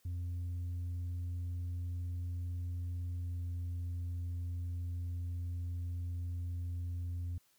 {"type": "tone with pitch glide", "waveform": "sine", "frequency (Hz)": [87.8, 87.24], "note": ["F2", "F2"], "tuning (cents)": [10, -1], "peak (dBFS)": -33, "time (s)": [0.05, 7.38], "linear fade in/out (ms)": 5, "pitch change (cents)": -11, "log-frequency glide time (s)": [3.16, 3.47], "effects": ["tanh soft clip ceiling -35 dBFS", "white hiss -71 dBFS RMS until 7.58 s"]}